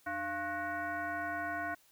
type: tone with frequency modulation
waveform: sine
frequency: 1086 Hz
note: C#6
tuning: 36 cents flat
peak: -34 dBFS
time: 0.06-1.75 s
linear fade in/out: 10 ms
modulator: 392 Hz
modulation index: 1.8
effects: white hiss -66 dBFS RMS until 1.91 s